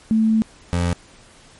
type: tone pair in turn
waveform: sine / 25% pulse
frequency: 220.6 / 87.12 Hz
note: A3 / F2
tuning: +5 / -4 cents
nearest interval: octave + major third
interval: 1609 cents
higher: first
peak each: -13 / -14 dBFS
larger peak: first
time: 0.11-0.42 / 0.73-0.93 s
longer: first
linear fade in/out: 0 ms
effects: pink hiss -48 dBFS RMS until 1.59 s + MP3 48 kbps